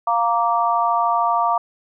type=chord; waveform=sine; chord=Bb major; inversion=second; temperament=just; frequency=699.2 / 932.3 / 1165.4 Hz; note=F5 / Bb5 / D6; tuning=+2 / 0 / -14 cents; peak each=-20 dBFS; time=0.07-1.58 s; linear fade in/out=5 ms; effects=none